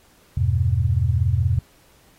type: chord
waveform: sine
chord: E minor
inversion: none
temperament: just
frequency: 82.41 / 98.89 / 123.61 Hz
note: E2 / G2 / B2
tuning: 0 / +16 / +2 cents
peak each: -21 dBFS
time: 0.37-1.59 s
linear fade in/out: 5 ms
effects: pink hiss -56 dBFS RMS until 2.18 s + AAC 48 kbps